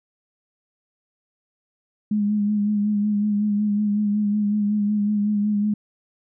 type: tone with vibrato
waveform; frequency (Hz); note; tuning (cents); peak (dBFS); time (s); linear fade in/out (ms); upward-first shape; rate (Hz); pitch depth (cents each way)
sine; 207.7; G#3; 0; -18; 2.11-5.74; 5; sine; 5.4; 33
effects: none